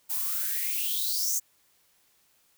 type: noise with high-pass filter sweep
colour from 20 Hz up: violet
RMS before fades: -29 dBFS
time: 0.09-1.4 s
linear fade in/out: 20 ms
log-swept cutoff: 860 to 6900 Hz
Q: 7.5
effects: white hiss -66 dBFS RMS until 2.57 s